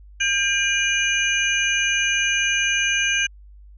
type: tone cluster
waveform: sine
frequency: 1600 / 2404 / 2905 / 6260 Hz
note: G6 / D7 / F#7 / G8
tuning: +35 / +40 / -32 / -3 cents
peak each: -23 / -22 / -24 / -27 dBFS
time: 0.2-3.27 s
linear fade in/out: 10 ms
effects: added 50 Hz sine -42 dBFS peak until 3.77 s